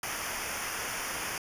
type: noise with comb filter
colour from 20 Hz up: pink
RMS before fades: -35 dBFS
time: 0.03-1.38 s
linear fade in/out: 2 ms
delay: 0.25 ms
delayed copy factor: -0.8
effects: resampled to 32000 Hz